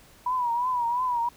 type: tone with vibrato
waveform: sine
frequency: 975 Hz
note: B5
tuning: 23 cents flat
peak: -23 dBFS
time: 0.26-1.29 s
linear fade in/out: 5 ms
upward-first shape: triangle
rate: 2.9 Hz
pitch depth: 96 cents each way
effects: pink hiss -54 dBFS RMS until 1.36 s